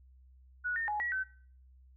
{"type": "tone with pitch steps", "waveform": "sine", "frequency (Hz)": [1466, 1824, 839, 1922, 1529], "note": ["F#6", "A#6", "G#5", "B6", "G6"], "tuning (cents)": [-16, -38, 17, -48, -44], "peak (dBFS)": -31, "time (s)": [0.64, 1.24], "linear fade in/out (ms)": 20, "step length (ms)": 120, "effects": ["noise-tail reverb RT60 0.5 s tail -19 dB re dry", "added 64 Hz sine -56 dBFS peak until 1.96 s"]}